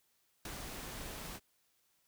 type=noise with ADSR envelope; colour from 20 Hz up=pink; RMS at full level=-39 dBFS; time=0.45-1.4 s; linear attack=4 ms; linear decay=7 ms; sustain=-6 dB; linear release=47 ms; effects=white hiss -75 dBFS RMS until 2.07 s